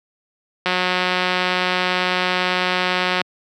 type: click train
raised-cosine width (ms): 0.3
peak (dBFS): -3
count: 466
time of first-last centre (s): 0.66-3.215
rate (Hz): 182
effects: high-pass 150 Hz 12 dB/octave